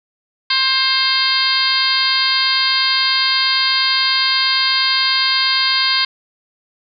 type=harmonic tone; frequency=529 Hz; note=C5; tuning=19 cents sharp; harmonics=2 / 3 / 4 / 5 / 6 / 7 / 8 / 9; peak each=-23 / -23 / -22 / -26 / -22 / -22 / -19 / -19 dBFS; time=0.5-6.05 s; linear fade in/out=5 ms; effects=none